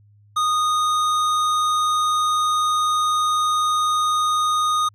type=tone with hard clipping; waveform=sine; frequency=1236 Hz; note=D#6; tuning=12 cents flat; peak=-19 dBFS; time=0.36-4.89 s; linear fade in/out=10 ms; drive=13 dB; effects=added 103 Hz sine -50 dBFS peak until 4.94 s